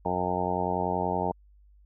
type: harmonic tone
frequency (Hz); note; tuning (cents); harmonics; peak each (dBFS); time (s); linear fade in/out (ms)
90.5; F#2; -38; 1 / 2 / 3 / 4 / 5 / 6 / 7 / 8 / 9 / 10; -38 / -34 / -38 / -36 / -34 / -39 / -34 / -35 / -32 / -33; 0.05-1.32; 5
effects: added 50 Hz sine -54 dBFS peak until 1.85 s